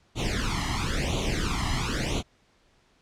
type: noise with flanger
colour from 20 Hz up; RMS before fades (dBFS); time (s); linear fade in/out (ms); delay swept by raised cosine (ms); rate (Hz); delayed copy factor
pink; -27; 0.15-2.23; 50; 0.29 to 1; 0.98; +0.9
effects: pink hiss -64 dBFS RMS until 3.01 s + low-pass 6000 Hz 12 dB/octave